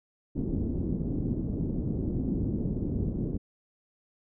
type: low-pass noise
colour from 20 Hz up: white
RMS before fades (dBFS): -30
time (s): 0.35-3.38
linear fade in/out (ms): 20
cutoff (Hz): 300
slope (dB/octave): 24
effects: none